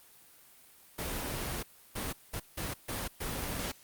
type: noise bursts at uneven times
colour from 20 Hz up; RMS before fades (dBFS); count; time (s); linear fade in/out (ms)
pink; -36; 6; 0.98-1.63 / 1.95-2.13 / 2.33-2.4 / 2.57-2.74 / 2.88-3.08 / 3.2-3.72; 10
effects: white hiss -58 dBFS RMS until 3.83 s + Opus 32 kbps